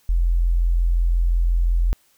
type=tone; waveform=sine; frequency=42.82 Hz; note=F1; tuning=33 cents flat; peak=-15 dBFS; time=0.09-1.93 s; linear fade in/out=0 ms; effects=white hiss -60 dBFS RMS until 2.17 s